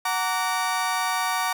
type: chord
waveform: 30% pulse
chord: Gb augmented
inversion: none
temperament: just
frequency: 740 / 925 / 1156.2 Hz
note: Gb5 / Bb5 / D6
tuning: 0 / -14 / -27 cents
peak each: -25 dBFS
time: 0.05-1.53 s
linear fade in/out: 5 ms
effects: none